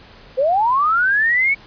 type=linear sweep; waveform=sine; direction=up; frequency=493.9 to 2252 Hz; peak=-13 dBFS; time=0.37-1.55 s; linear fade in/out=20 ms; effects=pink hiss -44 dBFS RMS until 1.66 s + resampled to 11025 Hz